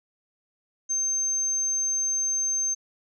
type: tone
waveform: sine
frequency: 6300 Hz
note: G8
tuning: 8 cents sharp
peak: -23 dBFS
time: 0.89-2.75 s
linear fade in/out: 20 ms
effects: none